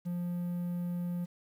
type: tone with quantisation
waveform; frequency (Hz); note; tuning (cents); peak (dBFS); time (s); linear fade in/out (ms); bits
triangle; 175.5; F3; +9; -30; 0.05-1.26; 20; 10
effects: none